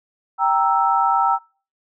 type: chord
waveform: sine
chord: E diminished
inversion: first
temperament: equal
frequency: 784 / 932.3 / 1318.5 Hz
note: G5 / Bb5 / E6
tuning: 0 / 0 / 0 cents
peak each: -19 dBFS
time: 0.38-1.39 s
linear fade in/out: 50 ms
effects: noise-tail reverb RT60 0.4 s tail -26 dB re dry